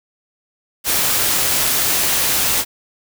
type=noise; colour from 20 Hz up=white; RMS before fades=-17 dBFS; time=0.84-2.65 s; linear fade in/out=50 ms; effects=none